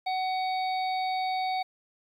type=harmonic tone; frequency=750 Hz; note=F#5; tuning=23 cents sharp; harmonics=1 / 3 / 5 / 6; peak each=-27 / -37 / -41 / -43 dBFS; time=0.06-1.63 s; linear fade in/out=10 ms; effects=10-bit